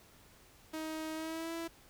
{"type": "tone with pitch glide", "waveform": "sawtooth", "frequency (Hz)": [315.4, 332], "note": ["D#4", "E4"], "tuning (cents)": [24, 12], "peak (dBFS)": -34, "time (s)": [0.73, 1.68], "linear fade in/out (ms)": 10, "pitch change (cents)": 88, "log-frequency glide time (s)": [1.14, 1.54], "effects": ["pink hiss -61 dBFS RMS until 1.89 s"]}